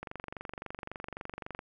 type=click train; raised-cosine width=0.5 ms; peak=-24 dBFS; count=38; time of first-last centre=0.03-1.591 s; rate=23.7 Hz; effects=none